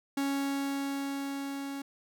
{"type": "tone with level ramp", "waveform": "45% pulse", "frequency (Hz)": 277.2, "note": "C#4", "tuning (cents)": 0, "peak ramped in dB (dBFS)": [-28, -36], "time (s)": [0.17, 1.82], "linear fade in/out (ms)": 5, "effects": []}